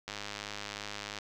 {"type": "click train", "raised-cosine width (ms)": 0.2, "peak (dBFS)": -21, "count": 115, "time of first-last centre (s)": [0.08, 1.187], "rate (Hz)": 103, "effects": []}